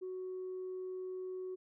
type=tone; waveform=sine; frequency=370.8 Hz; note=F#4; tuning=4 cents sharp; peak=-38 dBFS; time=0.01-1.56 s; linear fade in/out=20 ms; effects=tanh soft clip ceiling -36 dBFS